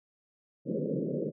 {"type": "band-pass noise", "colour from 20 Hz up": "pink", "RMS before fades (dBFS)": -32, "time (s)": [0.65, 1.32], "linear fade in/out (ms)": 50, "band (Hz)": [140, 560], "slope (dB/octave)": 96, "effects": []}